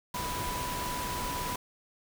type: tone in noise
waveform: sine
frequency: 987.8 Hz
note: B5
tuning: in tune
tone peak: -35 dBFS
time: 0.14-1.56 s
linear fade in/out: 5 ms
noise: pink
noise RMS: -36 dBFS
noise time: 0.14-1.56 s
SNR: -2 dB
effects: none